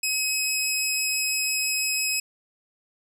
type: tone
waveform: 15% pulse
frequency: 2551 Hz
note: D#7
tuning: 43 cents sharp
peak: -16 dBFS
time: 0.03-2.2 s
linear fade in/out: 5 ms
effects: none